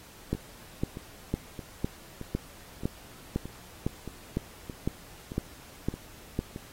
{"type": "two click trains", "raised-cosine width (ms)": 3, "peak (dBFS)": [-14, -24], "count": [13, 11], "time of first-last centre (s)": [[0.33, 6.391], [0.35, 6.561]], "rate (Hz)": [1.98, 1.61], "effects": ["pink hiss -51 dBFS RMS until 6.72 s", "AAC 48 kbps"]}